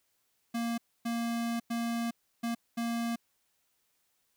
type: tone bursts at uneven times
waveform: square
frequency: 233.1 Hz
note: A#3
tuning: in tune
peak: -31 dBFS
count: 5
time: 0.54-0.78 / 1.05-1.6 / 1.7-2.11 / 2.43-2.55 / 2.77-3.16 s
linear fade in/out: 10 ms
effects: white hiss -75 dBFS RMS until 4.36 s